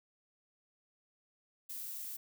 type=noise; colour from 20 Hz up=violet; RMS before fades=-43 dBFS; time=1.69-2.17 s; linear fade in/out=10 ms; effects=none